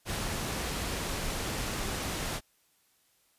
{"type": "low-pass noise", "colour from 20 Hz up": "pink", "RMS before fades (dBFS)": -34, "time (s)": [0.05, 2.41], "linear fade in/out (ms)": 50, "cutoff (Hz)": 12000, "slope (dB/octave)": 12, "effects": ["white hiss -69 dBFS RMS until 3.38 s", "resampled to 32000 Hz"]}